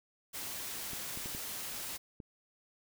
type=noise; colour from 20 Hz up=white; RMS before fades=-41 dBFS; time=0.33-1.98 s; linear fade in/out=20 ms
type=clicks; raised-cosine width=3 ms; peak=-32 dBFS; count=5; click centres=0.933 / 1.174 / 1.259 / 1.349 / 2.202 s
effects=none